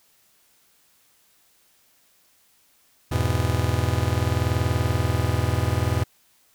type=chord; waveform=45% pulse; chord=E major; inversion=none; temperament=just; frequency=82.41 / 103.01 / 123.61 Hz; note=E2 / G#2 / B2; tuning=0 / -14 / +2 cents; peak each=-25 dBFS; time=3.11-6.04 s; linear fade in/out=10 ms; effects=white hiss -61 dBFS RMS until 6.54 s